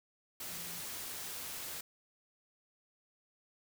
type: tone in noise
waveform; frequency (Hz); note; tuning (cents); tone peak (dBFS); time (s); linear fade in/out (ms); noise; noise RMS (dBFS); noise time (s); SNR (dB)
sine; 169.8; F3; -48; -54; 0.5-0.81; 5; white; -43; 0.4-1.81; -14
effects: none